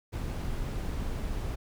brown noise, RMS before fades -33 dBFS, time 0.12-1.56 s, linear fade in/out 20 ms, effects none

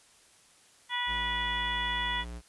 harmonic tone, 487.9 Hz, B4, 21 cents flat, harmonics 2 / 3 / 4 / 5 / 6 / 7, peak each -34 / -42 / -33 / -45 / -40 / -35 dBFS, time 0.89-2.25 s, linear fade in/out 50 ms
square tone, 59.2 Hz, A#1, 27 cents sharp, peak -39 dBFS, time 1.06-2.42 s, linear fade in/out 50 ms
effects white hiss -60 dBFS RMS until 2.48 s + resampled to 24000 Hz

